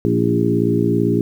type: harmonic tone with a mistuned harmonic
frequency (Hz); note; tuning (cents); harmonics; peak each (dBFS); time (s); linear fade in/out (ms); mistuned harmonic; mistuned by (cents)
57.9; A#1; -11; 2 / 3 / 4 / 5 / 6 / 7; -21 / -21 / -21 / -21 / -21 / -21; 0.05-1.21; 0; 6; -26
effects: 8-bit